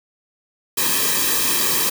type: noise with comb filter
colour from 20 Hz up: white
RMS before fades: -19 dBFS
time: 0.77-1.9 s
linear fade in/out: 10 ms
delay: 1.4 ms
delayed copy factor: -0.9
effects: none